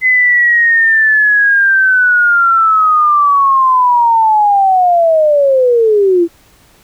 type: linear sweep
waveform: sine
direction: down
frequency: 2042 to 329.6 Hz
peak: -6 dBFS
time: 0.01-6.28 s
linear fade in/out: 50 ms
effects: pink hiss -47 dBFS RMS until 6.83 s